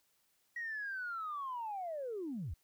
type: linear sweep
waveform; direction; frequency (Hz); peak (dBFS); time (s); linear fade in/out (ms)
sine; down; 1915 to 58.27; -37; 0.56-2.54; 5
effects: tanh soft clip ceiling -33 dBFS + white hiss -75 dBFS RMS until 2.63 s